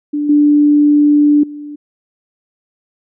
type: tone with level steps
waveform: sine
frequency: 294 Hz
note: D4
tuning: 2 cents sharp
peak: -14 / -6 / -25 dBFS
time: 0.13-1.76 s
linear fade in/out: 10 ms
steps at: 0.29 / 1.43 s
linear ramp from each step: 5 ms
effects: none